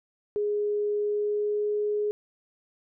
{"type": "tone with pitch glide", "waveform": "sine", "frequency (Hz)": [415.2, 417.8], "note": ["G#4", "G#4"], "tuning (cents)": [0, 10], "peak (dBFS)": -24, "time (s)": [0.36, 2.11], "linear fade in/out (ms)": 0, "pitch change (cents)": 10, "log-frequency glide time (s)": [0.95, 1.71], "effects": []}